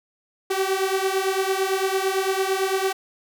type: beating tone pair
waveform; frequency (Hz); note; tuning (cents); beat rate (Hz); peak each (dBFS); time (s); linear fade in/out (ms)
sawtooth; 379.1 / 388; F#4 / G4; +42 / -18; 8.9; -20; 0.5-2.93; 10
effects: none